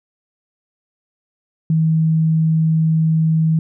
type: tone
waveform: sine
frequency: 160 Hz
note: D#3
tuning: 49 cents sharp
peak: -12 dBFS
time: 1.7-3.59 s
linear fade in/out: 2 ms
effects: none